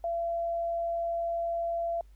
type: tone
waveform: sine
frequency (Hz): 678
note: E5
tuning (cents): +49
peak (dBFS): -28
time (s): 0.04-2.01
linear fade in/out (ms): 2
effects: added 50 Hz sine -51 dBFS peak until 2.15 s + pink hiss -71 dBFS RMS until 2.15 s